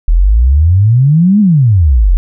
sine exponential two-way sweep, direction up then down, 38.68 to 216.3 to 38.68 Hz, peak -4 dBFS, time 0.08-2.17 s, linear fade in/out 0 ms, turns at 1.4 s, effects none

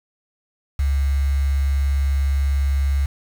sine tone with quantisation, 69.3 Hz, C#2, in tune, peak -16 dBFS, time 0.79-3.06 s, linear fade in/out 5 ms, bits 6, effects none

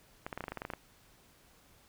clicks, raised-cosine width 0.5 ms, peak -23 dBFS, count 12, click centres 0.265 / 0.328 / 0.376 / 0.407 / 0.44 / 0.482 / 0.52 / 0.573 / 0.619 / 0.651 / 0.702 / 0.736 s, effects pink hiss -63 dBFS RMS until 1.88 s

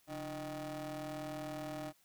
30% pulse ring-modulated tone, 159.4 Hz, D#3, 42 cents sharp, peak -35 dBFS, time 0.07-1.93 s, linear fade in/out 50 ms, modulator 458 Hz, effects white hiss -70 dBFS RMS until 2.04 s

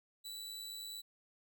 sawtooth tone with amplitude modulation, 3951 Hz, B7, in tune, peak -39 dBFS, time 0.24-1.02 s, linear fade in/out 20 ms, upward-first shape sine, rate 109 Hz, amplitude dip 40%, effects none

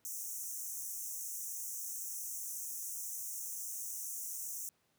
pink high-pass noise, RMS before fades -42 dBFS, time 0.05-4.69 s, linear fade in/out 0 ms, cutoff 5800 Hz, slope 96 dB/octave, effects pink hiss -75 dBFS RMS until 4.98 s + high-pass 100 Hz 12 dB/octave

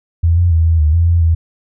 sine tone with pitch steps, 83.7 / 87.4 / 81.7 / 82.3 / 76.1 / 84.4 / 85.1 / 82.1 Hz, E2 / F2 / E2 / E2 / D#2 / E2 / F2 / E2, +27 / +2 / -15 / -2 / -38 / +41 / -44 / -6 cents, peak -8 dBFS, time 0.23-1.35 s, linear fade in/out 10 ms, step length 140 ms, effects none

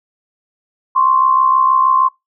sine tone pair together, 1046.5 / 1112.9 Hz, C6 / C#6, 0 / +6 cents, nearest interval minor second, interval 106 cents, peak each -10 / -16 dBFS, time 0.95-2.09 s, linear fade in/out 20 ms, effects noise-tail reverb RT60 0.2 s tail -25 dB re dry

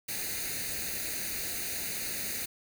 white noise with comb filter, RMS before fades -35 dBFS, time 0.08-2.46 s, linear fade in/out 10 ms, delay 0.46 ms, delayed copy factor +0.75, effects none

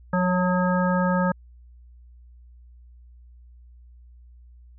harmonic tone with a mistuned harmonic, 180.9 Hz, F#3, 39 cents flat, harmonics 1 / 3 / 5 / 7 / 9, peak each -21 / -26 / -28 / -29 / -31 dBFS, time 0.13-1.32 s, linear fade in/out 5 ms, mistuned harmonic 3, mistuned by +17 cents, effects added 60 Hz sine -46 dBFS peak until 4.78 s

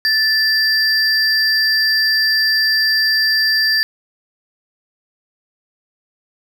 triangle tone pair together, 1760 / 4722 Hz, A6 / D8, 0 / +9 cents, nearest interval octave + perfect fourth, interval 1709 cents, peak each -14 dBFS, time 0.05-3.83 s, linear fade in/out 0 ms, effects none

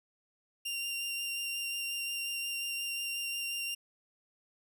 sawtooth tone with vibrato, 2778 Hz, F7, 10 cents flat, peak -31 dBFS, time 0.65-3.75 s, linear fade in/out 10 ms, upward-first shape sine, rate 5.6 Hz, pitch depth 11 cents each way, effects none

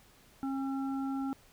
harmonic tone, 270.4 Hz, C#4, 43 cents flat, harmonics 1 / 3 / 5, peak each -32 / -42 / -46 dBFS, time 0.43-1.33 s, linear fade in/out 0 ms, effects pink hiss -61 dBFS RMS until 1.52 s

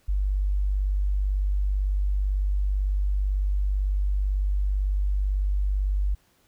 sine tone, 49 Hz, G1, in tune, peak -21 dBFS, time 0.08-6.15 s, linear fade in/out 10 ms, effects pink hiss -64 dBFS RMS until 6.47 s

